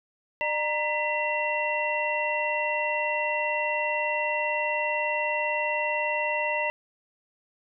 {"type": "tone cluster", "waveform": "sine", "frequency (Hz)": [600, 938, 1995, 2730], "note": ["D5", "A#5", "B6", "F7"], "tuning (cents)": [37, 11, 17, -40], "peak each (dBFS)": -30, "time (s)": [0.41, 6.7], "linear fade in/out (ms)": 0, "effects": []}